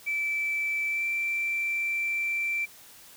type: tone with pitch glide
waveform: sine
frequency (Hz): 2320 to 2344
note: D7 to D7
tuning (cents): -22 to -4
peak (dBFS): -25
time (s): 0.06-2.66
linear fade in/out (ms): 20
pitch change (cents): +18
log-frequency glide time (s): 0.88-1.05
effects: tanh soft clip ceiling -21 dBFS + white hiss -51 dBFS RMS until 3.16 s